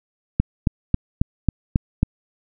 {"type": "click train", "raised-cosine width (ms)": 5, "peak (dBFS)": -3, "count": 7, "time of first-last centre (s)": [0.4, 2.03], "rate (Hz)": 3.68, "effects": []}